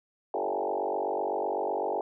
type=tone with frequency modulation; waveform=sine; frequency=617 Hz; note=D#5; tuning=15 cents flat; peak=-27 dBFS; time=0.34-2.01 s; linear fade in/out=2 ms; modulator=47.9 Hz; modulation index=5.4; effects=none